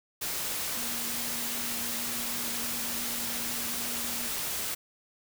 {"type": "tone in noise", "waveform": "sine", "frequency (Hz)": 237, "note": "A#3", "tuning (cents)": 29, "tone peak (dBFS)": -43, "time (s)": [0.76, 4.29], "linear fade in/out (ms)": 10, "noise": "white", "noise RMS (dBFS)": -33, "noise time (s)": [0.21, 4.75], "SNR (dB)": -13, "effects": []}